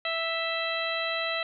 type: harmonic tone with a mistuned harmonic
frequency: 659.3 Hz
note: E5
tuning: in tune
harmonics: 1 / 2 / 3 / 4 / 5 / 6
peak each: -33 / -35 / -34 / -34 / -37 / -35 dBFS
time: 0.05-1.43 s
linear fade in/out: 2 ms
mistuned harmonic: 5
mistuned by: -48 cents
effects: none